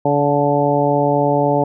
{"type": "harmonic tone with a mistuned harmonic", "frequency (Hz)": 143.8, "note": "D3", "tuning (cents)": -36, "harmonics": [1, 2, 3, 4, 5, 6], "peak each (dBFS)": [-21, -20, -20, -18, -21, -20], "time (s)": [0.05, 1.64], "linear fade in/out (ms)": 5, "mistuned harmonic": 6, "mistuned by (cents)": 20, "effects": []}